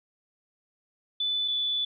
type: tone pair in turn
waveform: sine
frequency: 3493 / 3471 Hz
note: A7 / A7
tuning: -13 / -24 cents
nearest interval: unison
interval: 11 cents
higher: first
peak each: -25 dBFS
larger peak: neither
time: 1.2-1.48 / 1.48-1.85 s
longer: second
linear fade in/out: 5 ms
effects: none